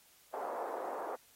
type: band-pass noise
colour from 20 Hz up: white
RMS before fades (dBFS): -40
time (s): 0.33-1.16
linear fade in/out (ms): 10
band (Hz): 410 to 940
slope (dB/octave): 24
effects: white hiss -64 dBFS RMS until 1.35 s + AAC 48 kbps